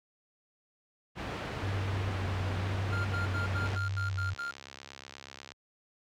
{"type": "low-pass noise", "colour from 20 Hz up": "pink", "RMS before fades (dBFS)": -37, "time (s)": [1.15, 3.79], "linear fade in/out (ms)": 50, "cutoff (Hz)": 2800, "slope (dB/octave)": 12}
{"type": "tone with vibrato", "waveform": "sine", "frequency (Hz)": 95.9, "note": "G2", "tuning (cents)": -37, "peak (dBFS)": -30, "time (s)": [1.62, 4.34], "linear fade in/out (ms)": 10, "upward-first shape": "square", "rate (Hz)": 1, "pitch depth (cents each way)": 24}
{"type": "tone bursts", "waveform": "triangle", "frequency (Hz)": 1396.9, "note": "F6", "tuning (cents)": 0, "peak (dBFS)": -32, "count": 8, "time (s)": [2.92, 4.513], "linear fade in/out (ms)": 10, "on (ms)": 130, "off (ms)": 79}
{"type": "click train", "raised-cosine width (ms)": 0.2, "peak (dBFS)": -27, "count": 128, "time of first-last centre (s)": [3.66, 5.519], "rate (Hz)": 68.3}
{"effects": ["high-pass 60 Hz 12 dB/octave"]}